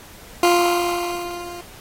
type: tone with level ramp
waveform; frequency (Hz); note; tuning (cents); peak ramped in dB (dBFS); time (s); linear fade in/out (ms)
20% pulse; 349.3; F4; 0; -7 to -28; 0.43-1.61; 2
effects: pink hiss -43 dBFS RMS until 1.8 s + AAC 48 kbps